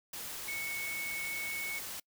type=tone in noise; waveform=sine; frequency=2212 Hz; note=C#7; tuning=4 cents flat; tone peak=-36 dBFS; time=0.48-1.79 s; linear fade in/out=5 ms; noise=white; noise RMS=-42 dBFS; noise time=0.13-2 s; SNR=+3 dB; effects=noise-tail reverb RT60 0.1 s tail -26 dB re dry